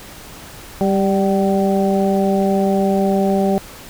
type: harmonic tone with a mistuned harmonic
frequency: 196 Hz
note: G3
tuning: in tune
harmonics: 1 / 2 / 3 / 4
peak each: -16 / -19 / -21 / -22 dBFS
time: 0.81-3.58 s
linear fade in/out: 0 ms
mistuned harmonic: 4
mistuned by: -35 cents
effects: pink hiss -37 dBFS RMS until 3.89 s